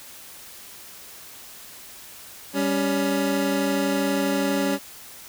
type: tone pair together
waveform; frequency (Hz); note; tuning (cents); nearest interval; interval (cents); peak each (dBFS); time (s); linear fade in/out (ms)
25% pulse; 197.44 / 280; G3 / C#4; +13 / +18; tritone; 605; -22 / -19; 2.53-4.79; 50
effects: white hiss -43 dBFS RMS until 5.28 s